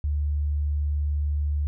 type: tone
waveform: sine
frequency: 73.42 Hz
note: D2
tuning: in tune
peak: -22 dBFS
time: 0.04-1.67 s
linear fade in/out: 0 ms
effects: none